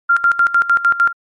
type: tone with tremolo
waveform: sine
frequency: 1389 Hz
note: F6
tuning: 10 cents flat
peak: -8 dBFS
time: 0.09-1.13 s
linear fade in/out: 10 ms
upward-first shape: square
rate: 6.6 Hz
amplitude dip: 80%
effects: MP3 48 kbps